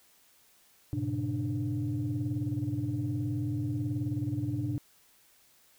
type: tone cluster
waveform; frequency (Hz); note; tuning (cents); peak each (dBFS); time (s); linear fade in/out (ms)
sine; 99.5 / 118.9 / 137.7 / 296.2; G2 / A#2 / C#3 / D4; +26 / +35 / -11 / +15; -36 / -32 / -37 / -33; 0.93-4.78; 0
effects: tanh soft clip ceiling -22 dBFS + white hiss -63 dBFS RMS until 5.78 s